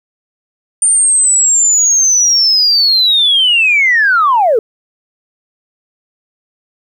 sine linear sweep, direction down, 9070 to 412.4 Hz, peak -6 dBFS, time 0.82-4.59 s, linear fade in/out 2 ms, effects tanh soft clip ceiling -2 dBFS + 8-bit

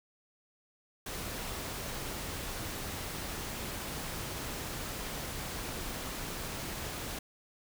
pink noise, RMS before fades -39 dBFS, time 1.06-7.19 s, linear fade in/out 5 ms, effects none

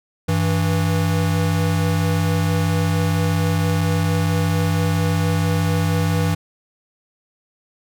square tone pair together, 97 / 163.13 Hz, G2 / E3, -18 / -18 cents, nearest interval major sixth, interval 900 cents, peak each -20 dBFS, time 0.28-6.35 s, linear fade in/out 10 ms, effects none

